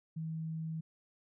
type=tone; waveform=sine; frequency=160.5 Hz; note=E3; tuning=46 cents flat; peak=-36 dBFS; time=0.16-0.81 s; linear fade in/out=10 ms; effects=none